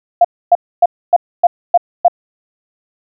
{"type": "tone bursts", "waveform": "sine", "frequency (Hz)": 698.5, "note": "F5", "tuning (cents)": 0, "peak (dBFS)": -3, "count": 7, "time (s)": [0.21, 2.082], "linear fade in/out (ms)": 5, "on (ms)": 36, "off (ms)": 270, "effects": []}